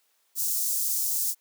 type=high-pass noise; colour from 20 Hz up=white; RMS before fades=-27 dBFS; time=0.35-1.35 s; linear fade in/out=50 ms; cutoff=5800 Hz; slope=24 dB/octave; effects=white hiss -69 dBFS RMS until 1.4 s + high-pass 400 Hz 12 dB/octave